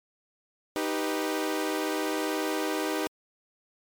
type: chord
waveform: sawtooth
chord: Eb augmented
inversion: none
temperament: equal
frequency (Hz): 311.1 / 392 / 493.9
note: Eb4 / G4 / B4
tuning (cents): 0 / 0 / 0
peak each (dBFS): -26 / -28 / -30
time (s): 0.76-3.07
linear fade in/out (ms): 0
effects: MP3 96 kbps